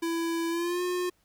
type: tone with pitch glide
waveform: square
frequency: 333 to 359 Hz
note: E4 to F4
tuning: +18 to +48 cents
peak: -28 dBFS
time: 0.02-1.1 s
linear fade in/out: 10 ms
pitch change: +130 cents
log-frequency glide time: 0.49-0.82 s
effects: pink hiss -69 dBFS RMS until 1.24 s